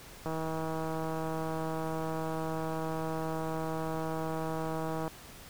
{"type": "click train", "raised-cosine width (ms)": 1, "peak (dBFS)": -22, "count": 772, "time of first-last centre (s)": [0.26, 5.079], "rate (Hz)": 160, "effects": ["pink hiss -50 dBFS RMS until 5.49 s"]}